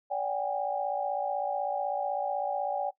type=tone cluster; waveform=sine; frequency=576 / 757 / 813 Hz; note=D5 / F#5 / G#5; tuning=-34 / +39 / -37 cents; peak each=-33 / -33 / -32 dBFS; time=0.1-2.91 s; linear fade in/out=20 ms; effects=noise-tail reverb RT60 0.1 s tail -19 dB re dry